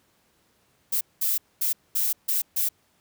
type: noise bursts at uneven times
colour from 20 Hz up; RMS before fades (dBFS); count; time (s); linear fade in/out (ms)
violet; -24; 6; 0.92-1.01 / 1.21-1.38 / 1.61-1.73 / 1.95-2.13 / 2.28-2.42 / 2.56-2.69; 10
effects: pink hiss -65 dBFS RMS until 3 s + high-pass 80 Hz 12 dB/octave